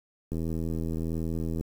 click train, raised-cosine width 3 ms, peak -20 dBFS, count 106, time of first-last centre 0.32-1.61 s, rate 81.4 Hz, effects 8-bit

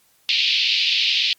pink band-pass noise, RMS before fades -19 dBFS, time 0.29-1.33 s, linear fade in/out 0 ms, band 2500 to 4600 Hz, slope 48 dB/octave, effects white hiss -59 dBFS RMS until 1.38 s + MP3 96 kbps

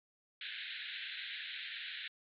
white band-pass noise, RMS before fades -44 dBFS, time 0.41-2.08 s, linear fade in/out 2 ms, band 1500 to 4000 Hz, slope 96 dB/octave, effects MP3 64 kbps

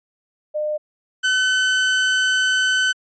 sine / 30% pulse tone pair in turn, 605 / 1517 Hz, D#5 / F#6, -49 / +43 cents, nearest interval octave + major third, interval 1592 cents, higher second, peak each -20 / -13 dBFS, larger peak second, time 0.54-0.78 / 1.23-2.93 s, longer second, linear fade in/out 20 ms, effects resampled to 16000 Hz

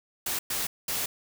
white noise bursts at uneven times, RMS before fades -30 dBFS, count 3, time 0.26-0.39 / 0.5-0.67 / 0.88-1.06 s, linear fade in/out 5 ms, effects none

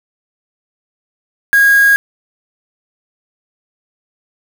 sine tone with quantisation, 1638 Hz, G#6, 24 cents flat, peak -6 dBFS, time 1.53-1.96 s, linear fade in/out 0 ms, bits 3, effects none

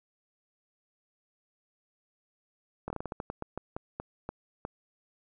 slowing click train, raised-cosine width 1 ms, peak -21 dBFS, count 15, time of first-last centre 2.88-4.651 s, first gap 22 ms, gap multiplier 1.24, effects none

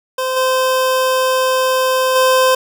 25% pulse tone with level steps, 517 Hz, C5, 21 cents flat, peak -13 / -9 / -6 dBFS, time 0.18-2.55 s, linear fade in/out 5 ms, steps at 0.36 / 2.15 s, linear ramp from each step 10 ms, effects none

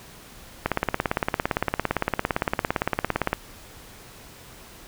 click train, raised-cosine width 0.5 ms, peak -6 dBFS, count 48, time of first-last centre 0.66-3.33 s, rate 17.6 Hz, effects pink hiss -46 dBFS RMS until 4.87 s

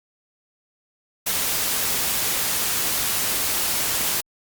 white noise, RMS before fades -23 dBFS, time 1.26-4.21 s, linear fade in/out 10 ms, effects Opus 48 kbps

